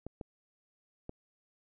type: clicks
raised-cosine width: 2 ms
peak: -27 dBFS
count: 3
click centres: 0.066 / 0.212 / 1.094 s
effects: none